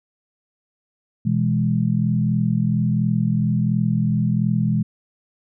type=chord; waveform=sine; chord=E major; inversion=second; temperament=equal; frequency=123.47 / 164.81 / 207.7 Hz; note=B2 / E3 / G#3; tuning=0 / 0 / 0 cents; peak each=-21 dBFS; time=1.25-4.83 s; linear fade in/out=10 ms; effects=none